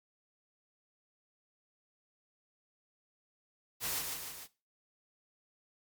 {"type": "noise with echo", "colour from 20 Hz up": "white", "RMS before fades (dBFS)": -35, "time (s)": [3.8, 4.03], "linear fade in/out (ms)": 50, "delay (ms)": 150, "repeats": 3, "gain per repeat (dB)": -4, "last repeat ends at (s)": 4.48, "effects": ["noise-tail reverb RT60 0.3 s tail -18 dB re dry", "MP3 96 kbps"]}